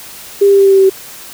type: tone with pitch steps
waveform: sine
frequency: 400.6 / 398.1 / 395.5 / 393 / 390.5 / 388.1 / 385.6 / 383.2 Hz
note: G4 / G4 / G4 / G4 / G4 / G4 / G4 / G4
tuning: +38 / +27 / +15 / +4 / -7 / -17 / -28 / -39 cents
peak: -4 dBFS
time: 0.41-0.898 s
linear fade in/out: 10 ms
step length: 61 ms
effects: white hiss -32 dBFS RMS until 1.33 s